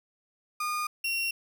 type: tone pair in turn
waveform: 35% pulse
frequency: 1220 / 2739 Hz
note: D#6 / F7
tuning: -34 / -34 cents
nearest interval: octave + major second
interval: 1400 cents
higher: second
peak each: -27 / -26 dBFS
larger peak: second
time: 0.6-0.87 / 1.04-1.31 s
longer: neither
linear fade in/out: 5 ms
effects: none